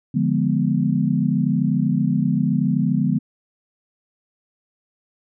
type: chord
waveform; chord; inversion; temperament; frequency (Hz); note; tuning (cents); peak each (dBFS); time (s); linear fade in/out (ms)
sine; D diminished seventh; none; equal; 146.83 / 174.61 / 207.7 / 246.9; D3 / F3 / Ab3 / Cb4; 0 / 0 / 0 / 0; -22; 0.14-3.19; 10
effects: none